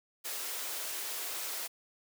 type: high-pass noise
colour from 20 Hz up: white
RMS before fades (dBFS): -38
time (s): 0.24-1.68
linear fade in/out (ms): 20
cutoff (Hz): 340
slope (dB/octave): 24
effects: none